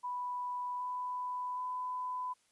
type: tone with pitch steps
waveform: sine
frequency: 987.8 / 995.2 / 1002.7 Hz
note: B5 / B5 / B5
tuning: 0 / +13 / +26 cents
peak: -35 dBFS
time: 0.03-2.34 s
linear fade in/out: 20 ms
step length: 770 ms
effects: white hiss -72 dBFS RMS until 2.51 s + resampled to 24000 Hz